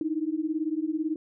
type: beating tone pair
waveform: sine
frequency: 304.6 / 322.6 Hz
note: D#4 / E4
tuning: -37 / -37 cents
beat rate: 18 Hz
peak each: -29 dBFS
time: 0.01-1.16 s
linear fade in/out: 2 ms
effects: none